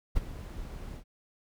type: noise with ADSR envelope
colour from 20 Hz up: brown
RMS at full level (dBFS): -28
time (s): 0.15-1.04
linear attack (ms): 21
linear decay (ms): 21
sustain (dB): -12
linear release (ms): 81
effects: none